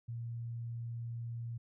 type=tone; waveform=sine; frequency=117.1 Hz; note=A#2; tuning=8 cents sharp; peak=-38 dBFS; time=0.08-1.58 s; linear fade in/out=10 ms; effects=none